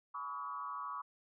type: tone with frequency modulation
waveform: sine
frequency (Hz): 1132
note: C#6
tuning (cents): +36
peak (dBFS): -39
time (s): 0.14-1.02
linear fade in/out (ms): 10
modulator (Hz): 141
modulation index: 1
effects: none